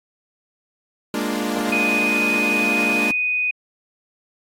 sawtooth chord, Bb dominant seventh, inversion third, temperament equal, 207.7 / 233.1 / 293.7 / 349.2 Hz, Ab3 / Bb3 / D4 / F4, 0 / 0 / 0 / 0 cents, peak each -23 / -22 / -22 / -26 dBFS, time 1.14-3.11 s, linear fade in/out 2 ms
sine tone, 2489 Hz, D#7, in tune, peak -18 dBFS, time 1.72-3.51 s, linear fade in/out 5 ms
effects AAC 48 kbps

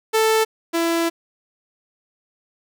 sawtooth tone pair in turn, 441.1 / 334.3 Hz, A4 / E4, +4 / +24 cents, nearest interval perfect fourth, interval 480 cents, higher first, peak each -11 / -14 dBFS, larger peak first, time 0.13-0.45 / 0.73-1.1 s, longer second, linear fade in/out 20 ms, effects none

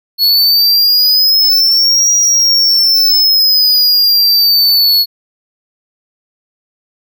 square exponential two-way sweep, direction up then down, 4364 to 5750 to 4364 Hz, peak -7 dBFS, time 0.18-5.06 s, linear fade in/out 50 ms, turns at 2.15 s, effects none

